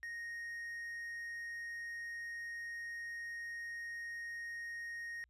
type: tone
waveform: triangle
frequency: 1864.7 Hz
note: A#6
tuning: in tune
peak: -40 dBFS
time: 0.03-5.24 s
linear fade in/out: 0 ms
effects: added 60 Hz sine -70 dBFS peak until 5.29 s + resampled to 32000 Hz